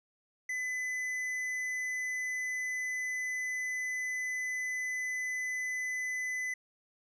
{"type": "tone with tanh clipping", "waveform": "sine", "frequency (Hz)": 2009, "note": "B6", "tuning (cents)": 29, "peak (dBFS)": -34, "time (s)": [0.49, 6.54], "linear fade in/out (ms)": 5, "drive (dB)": 9, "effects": []}